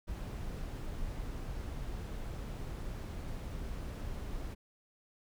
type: noise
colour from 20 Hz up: brown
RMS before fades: -40 dBFS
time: 0.07-4.55 s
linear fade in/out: 20 ms
effects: none